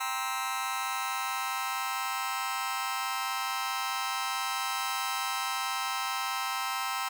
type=chord; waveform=sawtooth; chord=C dominant seventh; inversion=second; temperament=just; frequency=784.9 / 941.9 / 1046.5 / 1308.1 Hz; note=G5 / Bb5 / C6 / E6; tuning=+2 / +18 / 0 / -14 cents; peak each=-33 / -34 / -32 / -31 dBFS; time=0-7.09 s; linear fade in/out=10 ms; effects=10-bit